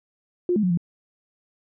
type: tone with pitch steps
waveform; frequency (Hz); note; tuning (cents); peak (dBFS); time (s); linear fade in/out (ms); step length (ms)
sine; 355.5 / 212.3 / 181.5 / 171.7; F4 / G#3 / F#3 / F3; +31 / +38 / -33 / -29; -18; 0.49-0.774; 2; 71
effects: none